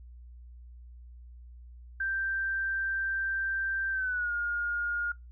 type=tone with pitch glide; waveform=sine; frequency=1570 to 1423.2 Hz; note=G6 to F6; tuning=+2 to +32 cents; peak=-28 dBFS; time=2-5.12 s; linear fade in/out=5 ms; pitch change=-170 cents; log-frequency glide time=3.91-4.32 s; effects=noise-tail reverb RT60 0.2 s tail -25 dB re dry + added 60 Hz sine -46 dBFS peak until 5.31 s